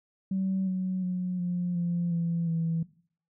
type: tone with pitch steps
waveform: sine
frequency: 190.5 / 185.93 / 181.48 / 177.13 / 172.88 / 168.74 / 164.69 Hz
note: G3 / F#3 / F#3 / F3 / F3 / E3 / E3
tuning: -49 / +9 / -33 / +25 / -17 / +41 / -1 cents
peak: -25 dBFS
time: 0.31-2.83 s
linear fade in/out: 5 ms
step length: 360 ms
effects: noise-tail reverb RT60 0.5 s tail -18 dB re dry + tanh soft clip ceiling -21 dBFS